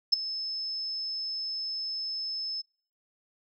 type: tone with ADSR envelope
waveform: sine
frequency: 5230 Hz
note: E8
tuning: 15 cents flat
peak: -14 dBFS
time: 0.12-2.62 s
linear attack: 14 ms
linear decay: 9 ms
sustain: -17 dB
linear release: 16 ms
effects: noise-tail reverb RT60 0.5 s tail -25 dB re dry + tanh soft clip ceiling -11 dBFS